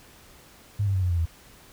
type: tone with pitch steps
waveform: sine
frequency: 102.4 / 98.06 / 93.9 / 89.92 / 86.11 / 82.46 Hz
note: G#2 / G2 / F#2 / F#2 / F2 / E2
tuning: -24 / +1 / +26 / -49 / -24 / +1 cents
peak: -21 dBFS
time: 0.79-1.258 s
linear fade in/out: 10 ms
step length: 78 ms
effects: pink hiss -52 dBFS RMS until 1.72 s